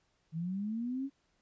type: linear sweep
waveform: sine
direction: up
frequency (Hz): 155.56 to 280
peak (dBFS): -33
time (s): 0.32-1.1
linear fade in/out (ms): 50
effects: pink hiss -75 dBFS RMS until 1.41 s + resampled to 16000 Hz